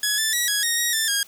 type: tone with pitch steps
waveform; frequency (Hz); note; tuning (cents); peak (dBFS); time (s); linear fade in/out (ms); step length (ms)
10% pulse; 1682 / 1759 / 1926 / 1666 / 1865 / 1890 / 1774 / 1631; G#6 / A6 / B6 / G#6 / A#6 / A#6 / A6 / G#6; +22 / -1 / -44 / +5 / 0 / +23 / +14 / -32; -11; 0.03-1.23; 2; 150
effects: white hiss -49 dBFS RMS until 1.27 s